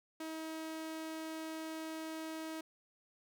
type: tone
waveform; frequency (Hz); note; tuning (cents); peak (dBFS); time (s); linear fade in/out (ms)
sawtooth; 318.8; D#4; +42; -37; 0.2-2.61; 5
effects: none